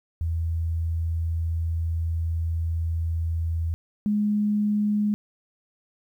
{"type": "tone pair in turn", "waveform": "sine", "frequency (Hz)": [82.41, 208.7], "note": ["E2", "G#3"], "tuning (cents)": [0, 9], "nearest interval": "octave + major third", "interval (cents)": 1609, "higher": "second", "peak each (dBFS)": [-23, -20], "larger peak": "second", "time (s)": [[0.21, 3.74], [4.06, 5.14]], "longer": "first", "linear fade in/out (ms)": 0, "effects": ["10-bit"]}